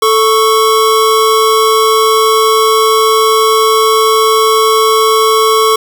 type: tone pair together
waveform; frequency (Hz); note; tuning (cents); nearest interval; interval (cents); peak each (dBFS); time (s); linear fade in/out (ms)
square; 440 / 1108.7; A4 / C#6; 0 / 0; octave + major third; 1600; -10; 0.02-5.76; 5
effects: none